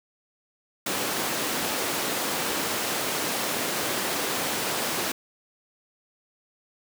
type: high-pass noise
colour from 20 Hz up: pink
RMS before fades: -28 dBFS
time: 0.86-5.12 s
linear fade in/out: 5 ms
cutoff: 260 Hz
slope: 12 dB/octave
effects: none